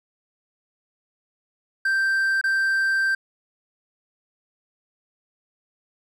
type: tone with dropouts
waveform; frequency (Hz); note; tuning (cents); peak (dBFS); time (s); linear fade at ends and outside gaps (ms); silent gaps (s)
triangle; 1568; G6; 0; -17; 1.85-3.15; 5; 2.413-2.439
effects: none